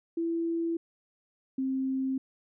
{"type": "tone pair in turn", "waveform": "sine", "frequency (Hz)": [333.4, 264.6], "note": ["E4", "C4"], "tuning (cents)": [20, 20], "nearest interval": "major third", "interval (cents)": 400, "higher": "first", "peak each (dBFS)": -27, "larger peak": "neither", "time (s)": [[0.17, 0.77], [1.58, 2.18]], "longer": "neither", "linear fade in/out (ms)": 5, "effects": []}